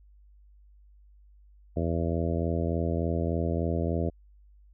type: harmonic tone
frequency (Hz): 83.4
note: E2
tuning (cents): +21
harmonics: 1 / 2 / 3 / 4 / 5 / 6 / 7 / 8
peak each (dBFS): -29 / -32 / -34 / -35 / -36 / -37 / -37 / -38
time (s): 1.76-4.1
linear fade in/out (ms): 10
effects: added 50 Hz sine -53 dBFS peak until 4.73 s